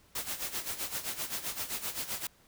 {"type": "noise with tremolo", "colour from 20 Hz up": "white", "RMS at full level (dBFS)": -34, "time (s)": [0.15, 2.27], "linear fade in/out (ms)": 5, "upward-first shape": "sine", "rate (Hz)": 7.7, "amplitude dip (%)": 75, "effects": ["pink hiss -63 dBFS RMS until 2.47 s"]}